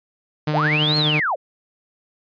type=tone with tremolo; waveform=sawtooth; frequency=151.7 Hz; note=D#3; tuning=44 cents flat; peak=-14 dBFS; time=0.47-1.2 s; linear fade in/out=5 ms; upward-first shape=triangle; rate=12 Hz; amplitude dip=35%
type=linear two-way sweep; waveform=sine; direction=up then down; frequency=466.2 to 4350 to 466.2 Hz; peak=-18 dBFS; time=0.53-1.36 s; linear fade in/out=20 ms; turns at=0.97 s
effects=resampled to 11025 Hz